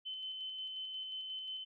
sine tone with tremolo, 3054 Hz, G7, 46 cents flat, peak -39 dBFS, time 0.05-1.65 s, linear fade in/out 20 ms, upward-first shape square, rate 5.6 Hz, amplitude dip 25%, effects none

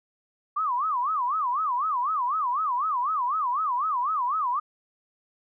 sine tone with vibrato, 1117 Hz, C#6, 13 cents sharp, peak -23 dBFS, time 0.56-4.6 s, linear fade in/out 10 ms, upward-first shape sine, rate 4 Hz, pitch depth 260 cents each way, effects none

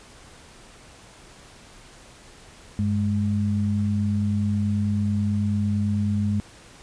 sine tone pair together, 98.62 / 207.7 Hz, G2 / G#3, +11 / 0 cents, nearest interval octave + minor second, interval 1289 cents, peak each -23 dBFS, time 2.79-6.4 s, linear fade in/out 0 ms, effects pink hiss -48 dBFS RMS until 6.82 s + resampled to 22050 Hz

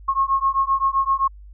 sine beating tone pair, 1081 / 1088.7 Hz, C#6 / C#6, -44 / -32 cents, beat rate 7.7 Hz, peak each -20 dBFS, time 0.08-1.28 s, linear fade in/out 10 ms, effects added 50 Hz sine -39 dBFS peak until 1.53 s

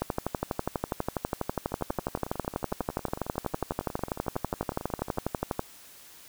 two click trains, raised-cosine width 1 ms, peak -13 / -22 dBFS, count 69 / 40, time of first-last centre 0.02-5.594 / 1.72-5.265 s, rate 12.2 / 11 Hz, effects white hiss -51 dBFS RMS until 6.28 s

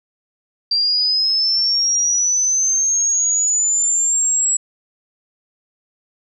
sine linear sweep, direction up, 4701 to 7760 Hz, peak -14 dBFS, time 0.71-4.57 s, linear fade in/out 5 ms, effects none

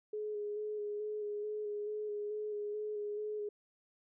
sine tone with vibrato, 419.7 Hz, G#4, 18 cents sharp, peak -36 dBFS, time 0.13-3.49 s, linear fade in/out 5 ms, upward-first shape square, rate 2.3 Hz, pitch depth 18 cents each way, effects none

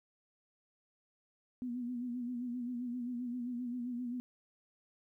sine tone with vibrato, 244.5 Hz, B3, 17 cents flat, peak -36 dBFS, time 1.62-4.2 s, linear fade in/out 0 ms, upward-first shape sine, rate 7.6 Hz, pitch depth 56 cents each way, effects 13-bit

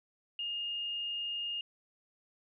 sine tone, 2836 Hz, F7, 26 cents sharp, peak -34 dBFS, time 0.39-1.61 s, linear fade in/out 2 ms, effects none

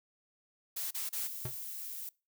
blue noise bursts, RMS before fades -37 dBFS, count 3, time 0.76-1.276 s, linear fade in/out 10 ms, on 150 ms, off 33 ms
violet noise, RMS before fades -42 dBFS, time 1.16-2.09 s, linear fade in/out 2 ms
square tone with exponential decay, 125 Hz, B2, 21 cents sharp, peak -34 dBFS, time 1.45-1.56 s, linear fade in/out 2 ms, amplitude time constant 22 ms
effects noise-tail reverb RT60 0.3 s tail -24 dB re dry

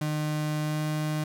35% pulse tone with pitch glide, 152.1 to 153.25 Hz, D#3 to D#3, -39 to -26 cents, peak -25 dBFS, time 0.01-1.24 s, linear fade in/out 5 ms, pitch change +13 cents, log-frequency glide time 0.62-0.81 s, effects none

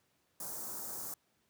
white band-stop noise, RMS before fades -42 dBFS, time 0.4-1.14 s, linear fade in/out 2 ms, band 1300 to 6000 Hz, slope 24 dB/octave, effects pink hiss -75 dBFS RMS until 1.49 s + high-pass 100 Hz 12 dB/octave

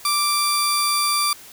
sawtooth tone pair together, 1176 / 4704 Hz, D6 / D8, +2 / +2 cents, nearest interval 2 octaves, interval 2400 cents, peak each -17 dBFS, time 0.05-1.33 s, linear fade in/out 2 ms, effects white hiss -43 dBFS RMS until 1.52 s

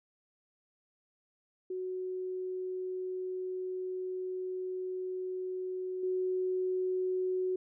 sine tone with level steps, 370 Hz, F#4, in tune, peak -34 / -29 dBFS, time 1.7-7.56 s, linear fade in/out 5 ms, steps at 6.03 s, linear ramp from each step 5 ms, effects none

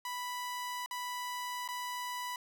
sawtooth tone with dropouts, 987.8 Hz, B5, in tune, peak -33 dBFS, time 0.05-2.36 s, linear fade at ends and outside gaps 2 ms, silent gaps 0.861-0.91 / 1.678-1.687 s, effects none

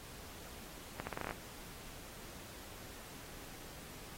accelerating click train, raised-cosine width 0.5 ms, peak -24 dBFS, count 9, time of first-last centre 1-1.309 s, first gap 70 ms, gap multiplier 0.82, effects pink hiss -52 dBFS RMS until 4.17 s + AAC 48 kbps

